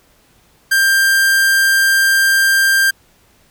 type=tone; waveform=45% pulse; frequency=1587 Hz; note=G6; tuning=21 cents sharp; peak=-10 dBFS; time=0.71-2.91 s; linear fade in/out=10 ms; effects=pink hiss -53 dBFS RMS until 3.5 s